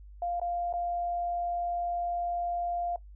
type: tone with dropouts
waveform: sine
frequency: 698 Hz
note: F5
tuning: 1 cent flat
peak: -29 dBFS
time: 0.22-2.96 s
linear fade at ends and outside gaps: 2 ms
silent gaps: 0.398-0.415 / 0.727-0.737 s
effects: noise-tail reverb RT60 0.1 s tail -17 dB re dry + added 50 Hz sine -46 dBFS peak until 3.15 s